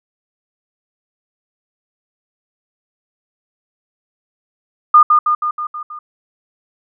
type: tone with echo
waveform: sine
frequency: 1216 Hz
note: D#6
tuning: 40 cents flat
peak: -3 dBFS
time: 4.94-5.03 s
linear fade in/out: 5 ms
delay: 160 ms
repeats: 6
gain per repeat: -4 dB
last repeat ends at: 5.99 s
effects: none